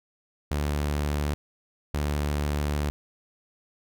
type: tone pair in turn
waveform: sawtooth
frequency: 73.42 / 73.42 Hz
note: D2 / D2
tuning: 0 / 0 cents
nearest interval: unison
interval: 0 cents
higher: neither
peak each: -21 dBFS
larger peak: neither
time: 0.51-1.34 / 1.94-2.9 s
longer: second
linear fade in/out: 0 ms
effects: none